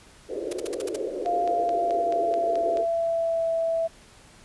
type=band-pass noise; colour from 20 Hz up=pink; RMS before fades=-31 dBFS; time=0.28-2.86 s; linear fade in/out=50 ms; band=340 to 550 Hz; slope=48 dB/octave
type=noise bursts; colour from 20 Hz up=white; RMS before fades=-34 dBFS; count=7; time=0.51-0.962 s; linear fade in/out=5 ms; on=20 ms; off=52 ms
type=tone with pitch glide; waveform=sine; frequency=698.5 to 659.3 Hz; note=F5 to E5; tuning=0 to 0 cents; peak=-22 dBFS; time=1.25-3.88 s; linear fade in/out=20 ms; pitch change=-100 cents; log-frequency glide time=1.37-3.5 s
type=click train; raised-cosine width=0.2 ms; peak=-22 dBFS; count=8; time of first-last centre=1.26-2.772 s; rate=4.63 Hz
effects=pink hiss -52 dBFS RMS until 4.44 s + resampled to 24000 Hz